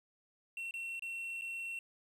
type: tone with dropouts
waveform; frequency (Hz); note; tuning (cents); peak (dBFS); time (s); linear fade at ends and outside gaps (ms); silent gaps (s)
triangle; 2717; F7; -48; -37; 0.57-1.79; 2; 0.71-0.739 / 0.995-1.022 / 1.412-1.419
effects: 11-bit